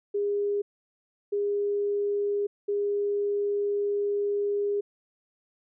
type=tone bursts at uneven times; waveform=sine; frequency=407.5 Hz; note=G#4; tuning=33 cents flat; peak=-24 dBFS; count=3; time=0.14-0.62 / 1.32-2.47 / 2.68-4.81 s; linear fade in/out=10 ms; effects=none